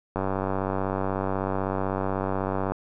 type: click train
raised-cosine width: 1 ms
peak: -13 dBFS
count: 247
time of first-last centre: 0.16-2.72 s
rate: 96.1 Hz
effects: none